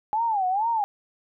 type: tone with vibrato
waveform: sine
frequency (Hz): 827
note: G#5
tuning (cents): -8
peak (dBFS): -21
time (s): 0.13-0.84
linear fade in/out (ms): 0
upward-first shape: sine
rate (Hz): 2.2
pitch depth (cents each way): 210
effects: none